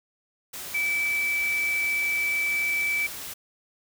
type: tone in noise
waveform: sine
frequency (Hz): 2311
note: D7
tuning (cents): -28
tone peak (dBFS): -23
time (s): 0.74-3.07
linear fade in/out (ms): 10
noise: white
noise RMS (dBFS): -37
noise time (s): 0.53-3.34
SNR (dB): +11
effects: none